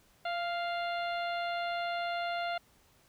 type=harmonic tone with a mistuned harmonic; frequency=698.5 Hz; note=F5; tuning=in tune; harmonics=1 / 2 / 3 / 4 / 5 / 6; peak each=-33 / -39 / -43 / -45 / -47 / -49 dBFS; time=0.25-2.58 s; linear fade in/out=5 ms; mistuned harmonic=1; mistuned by=-21 cents; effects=pink hiss -65 dBFS RMS until 3.08 s